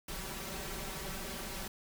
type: noise with comb filter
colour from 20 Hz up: pink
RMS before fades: -41 dBFS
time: 0.08-1.68 s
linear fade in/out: 5 ms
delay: 5.2 ms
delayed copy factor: +0.7
effects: none